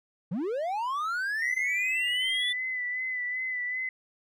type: linear sweep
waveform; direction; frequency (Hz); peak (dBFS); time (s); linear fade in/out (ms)
triangle; up; 149.9 to 3520; -26; 0.31-2.53; 10
type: tone with vibrato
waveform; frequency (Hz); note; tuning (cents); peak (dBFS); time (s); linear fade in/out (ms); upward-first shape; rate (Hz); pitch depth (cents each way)
sine; 2005; B6; +26; -29; 1.42-3.89; 2; sine; 2.6; 35
effects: none